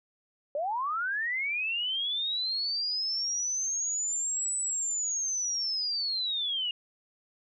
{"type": "linear two-way sweep", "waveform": "sine", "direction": "up then down", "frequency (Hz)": [554.4, 8000, 2830], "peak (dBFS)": -28, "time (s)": [0.55, 6.71], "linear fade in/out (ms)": 2, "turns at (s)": 4.57, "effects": []}